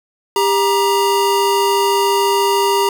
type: tone pair together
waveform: square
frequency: 397.9 / 946.4 Hz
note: G4 / A#5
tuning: +26 / +26 cents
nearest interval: octave + minor third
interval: 1500 cents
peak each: -16 dBFS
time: 0.36-2.89 s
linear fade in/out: 2 ms
effects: 7-bit